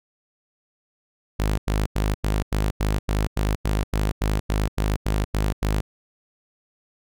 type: tone bursts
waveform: sawtooth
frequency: 51.9 Hz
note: G#1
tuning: in tune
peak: -16 dBFS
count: 16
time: 1.39-5.81 s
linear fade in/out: 10 ms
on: 190 ms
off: 92 ms
effects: none